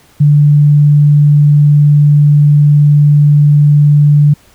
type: tone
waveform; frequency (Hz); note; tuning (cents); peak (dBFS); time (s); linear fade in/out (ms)
sine; 146.83; D3; 0; -3; 0.2-4.34; 10
effects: pink hiss -46 dBFS RMS until 4.54 s